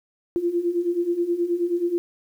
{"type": "beating tone pair", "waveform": "sine", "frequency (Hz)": [340.5, 349.9], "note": ["F4", "F4"], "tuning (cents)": [-44, 3], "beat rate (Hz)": 9.4, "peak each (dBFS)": [-26, -22], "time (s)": [0.36, 1.98], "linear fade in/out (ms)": 0, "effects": ["9-bit"]}